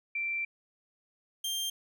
sine / sawtooth tone pair in turn, 2349 / 3180 Hz, D7 / G7, 0 / +24 cents, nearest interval perfect fourth, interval 524 cents, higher second, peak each -30 / -28 dBFS, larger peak second, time 0.15-0.45 / 1.44-1.7 s, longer first, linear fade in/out 5 ms, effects none

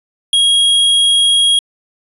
square tone, 3286 Hz, G#7, 19 cents flat, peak -9 dBFS, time 0.33-1.59 s, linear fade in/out 2 ms, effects resampled to 32000 Hz

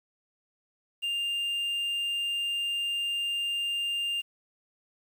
triangle tone with quantisation, 2800 Hz, F7, 4 cents sharp, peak -26 dBFS, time 1.02-4.22 s, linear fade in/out 20 ms, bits 9, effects none

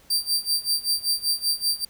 sawtooth tone with tremolo, 4687 Hz, D8, 4 cents flat, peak -16 dBFS, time 0.1-1.85 s, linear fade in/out 5 ms, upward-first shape sine, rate 5.2 Hz, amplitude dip 90%, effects pink hiss -55 dBFS RMS until 1.89 s

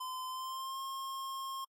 square tone with pitch glide, 1026 to 1072.7 Hz, C6 to C6, -34 to +43 cents, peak -39 dBFS, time 0-1.65 s, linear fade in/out 10 ms, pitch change +77 cents, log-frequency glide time 0.27-0.81 s, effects AAC 64 kbps

